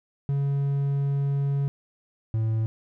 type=tone pair in turn; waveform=triangle; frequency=140 / 111.12 Hz; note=C#3 / A2; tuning=+18 / +18 cents; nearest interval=major third; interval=400 cents; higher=first; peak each=-20 dBFS; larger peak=neither; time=0.29-1.68 / 2.34-2.66 s; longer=first; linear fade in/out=0 ms; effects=none